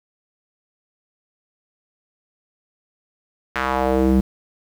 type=tone with band-pass filter sweep; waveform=square; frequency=65.41 Hz; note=C2; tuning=in tune; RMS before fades=-18 dBFS; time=3.55-4.21 s; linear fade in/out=10 ms; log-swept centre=1700 to 210 Hz; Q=1.8; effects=7-bit